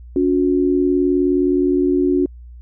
sine tone pair together, 282.4 / 361.8 Hz, C#4 / F#4, +32 / -39 cents, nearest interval major third, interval 429 cents, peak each -16 dBFS, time 0.16-2.26 s, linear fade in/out 2 ms, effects added 60 Hz sine -35 dBFS peak until 2.61 s

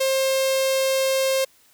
sawtooth tone with notch filter, 532 Hz, C5, 29 cents sharp, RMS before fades -21 dBFS, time 0-1.45 s, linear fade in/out 10 ms, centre 1300 Hz, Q 0.79, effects white hiss -57 dBFS RMS until 1.73 s

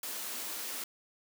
white high-pass noise, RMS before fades -39 dBFS, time 0.03-0.84 s, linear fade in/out 2 ms, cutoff 210 Hz, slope 48 dB/octave, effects none

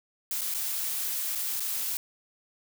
blue noise with dropouts, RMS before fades -31 dBFS, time 0.31-1.97 s, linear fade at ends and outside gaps 1 ms, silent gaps 0.41-0.416 / 0.54-0.546 / 1.351-1.355 / 1.597-1.604 s, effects none

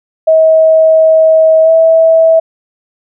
sine tone with pitch glide, 639 to 650.5 Hz, D#5 to E5, +46 to -23 cents, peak -3 dBFS, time 0.27-2.4 s, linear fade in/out 10 ms, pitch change +31 cents, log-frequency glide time 1.63-1.7 s, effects none

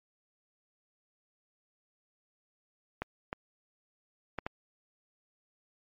clicks, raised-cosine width 0.5 ms, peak -19 dBFS, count 4, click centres 3.02 / 3.329 / 4.387 / 4.465 s, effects MP3 48 kbps

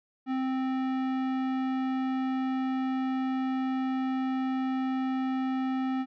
sine tone with tanh clipping, 261.6 Hz, C4, in tune, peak -29 dBFS, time 0.26-6.06 s, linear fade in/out 50 ms, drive 17 dB, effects none

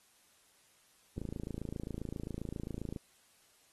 click train, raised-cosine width 3 ms, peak -26 dBFS, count 50, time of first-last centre 1.18-2.962 s, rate 27.5 Hz, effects white hiss -67 dBFS RMS until 3.72 s + AAC 32 kbps

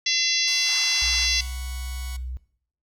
harmonic tone, 680 Hz, F5, 46 cents flat, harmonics 3 / 4 / 5 / 6 / 7 / 8 / 9, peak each -28 / -28 / -28 / -28 / -28 / -28 / -28 dBFS, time 0.06-1.41 s, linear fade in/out 5 ms
5% pulse chord, F# suspended fourth, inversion none, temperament just, 740 / 986.7 / 1110 Hz, F#5 / B5 / C#6, 0 / -2 / +2 cents, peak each -33 / -34 / -30 dBFS, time 0.47-2.17 s, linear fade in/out 10 ms
pink band-pass noise, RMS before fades -39 dBFS, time 0.64-1.29 s, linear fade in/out 50 ms, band 770 to 9300 Hz, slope 96 dB/octave
sine tone, 63 Hz, B1, 35 cents sharp, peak -29 dBFS, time 1.02-2.37 s, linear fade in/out 0 ms
effects noise-tail reverb RT60 0.6 s tail -19 dB re dry

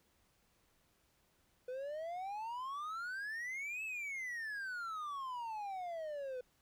triangle exponential two-way sweep, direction up then down, 493.9 to 2641 to 493.9 Hz, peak -38 dBFS, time 1.68-6.41 s, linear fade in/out 5 ms, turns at 3.84 s, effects pink hiss -74 dBFS RMS until 6.61 s

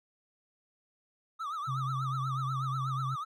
triangle tone with vibrato, 1233 Hz, D#6, 16 cents flat, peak -32 dBFS, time 1.39-3.25 s, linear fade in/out 20 ms, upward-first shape triangle, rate 8.2 Hz, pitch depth 170 cents each way
sine tone, 132 Hz, C3, 16 cents sharp, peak -32 dBFS, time 1.67-3.16 s, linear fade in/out 20 ms
effects none

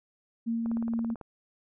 sine tone with tremolo, 230 Hz, A#3, 23 cents flat, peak -26 dBFS, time 0.46-1.15 s, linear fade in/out 20 ms, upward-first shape triangle, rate 4.5 Hz, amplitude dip 25%
click train, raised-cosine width 1 ms, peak -28 dBFS, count 11, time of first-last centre 0.66-1.212 s, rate 18.1 Hz
effects none

